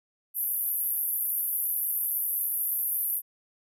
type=band-pass noise; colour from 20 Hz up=pink; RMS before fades=-29 dBFS; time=0.34-3.22 s; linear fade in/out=50 ms; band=11000 to 14000 Hz; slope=96 dB/octave; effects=none